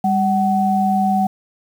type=tone pair together; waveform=sine; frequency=199.1 / 752.3 Hz; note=G3 / F#5; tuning=+27 / +29 cents; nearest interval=octave + major seventh; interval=2302 cents; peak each=-17 / -16 dBFS; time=0.04-1.27 s; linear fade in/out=5 ms; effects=7-bit